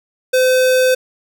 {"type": "tone", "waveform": "square", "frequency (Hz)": 512, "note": "C5", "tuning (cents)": -38, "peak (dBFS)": -11, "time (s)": [0.33, 0.95], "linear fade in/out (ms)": 10, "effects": []}